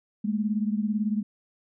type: beating tone pair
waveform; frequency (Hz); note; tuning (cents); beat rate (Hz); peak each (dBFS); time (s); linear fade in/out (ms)
sine; 207.7 / 225.7; G#3 / A3; 0 / +44; 18; -25 / -29; 0.24-1.23; 10
effects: none